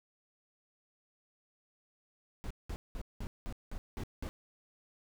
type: noise bursts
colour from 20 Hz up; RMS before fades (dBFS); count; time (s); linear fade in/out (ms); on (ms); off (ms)
brown; -39; 8; 2.44-4.29; 0; 65; 190
effects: none